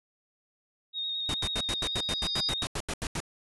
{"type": "tone with vibrato", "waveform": "sine", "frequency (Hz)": 3729, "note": "A#7", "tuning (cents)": 0, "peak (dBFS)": -30, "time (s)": [0.93, 2.67], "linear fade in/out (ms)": 50, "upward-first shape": "square", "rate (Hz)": 9.1, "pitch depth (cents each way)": 17}
{"type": "noise bursts", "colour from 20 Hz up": "pink", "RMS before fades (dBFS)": -32, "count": 15, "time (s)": [1.29, 3.202], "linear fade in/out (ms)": 0, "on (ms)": 50, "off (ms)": 83}
{"type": "tone with exponential growth", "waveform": "sine", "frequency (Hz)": 4897, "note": "D#8", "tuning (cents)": -28, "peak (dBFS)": -27, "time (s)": [1.57, 2.49], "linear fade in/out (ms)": 2, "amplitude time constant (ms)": 200}
{"effects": ["resampled to 24000 Hz"]}